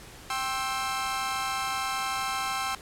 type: chord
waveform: sawtooth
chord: C major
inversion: second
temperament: equal with one note detuned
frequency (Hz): 784 / 1063 / 1318.5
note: G5 / C6 / E6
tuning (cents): 0 / +27 / 0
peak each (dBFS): -29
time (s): 0.3-2.75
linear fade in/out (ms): 2
effects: pink hiss -47 dBFS RMS until 2.81 s + low-pass 12000 Hz 12 dB/octave